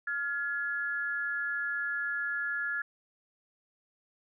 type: tone pair together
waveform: sine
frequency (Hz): 1405.2 / 1698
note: F6 / G#6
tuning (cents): +10 / +38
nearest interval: minor third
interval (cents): 328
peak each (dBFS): -34 / -32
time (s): 0.07-2.82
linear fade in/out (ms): 5
effects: none